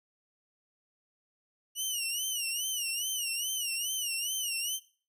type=tone with vibrato; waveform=15% pulse; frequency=2899 Hz; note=F#7; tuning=36 cents flat; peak=-24 dBFS; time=1.75-4.8 s; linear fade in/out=50 ms; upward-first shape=sine; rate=2.4 Hz; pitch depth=120 cents each way; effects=noise-tail reverb RT60 0.4 s tail -18 dB re dry